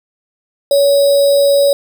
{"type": "tone with sample-and-hold", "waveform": "sine", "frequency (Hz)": 563, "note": "C#5", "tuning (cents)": 27, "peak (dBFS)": -7, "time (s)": [0.71, 1.73], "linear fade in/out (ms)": 2, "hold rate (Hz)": 4410, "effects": []}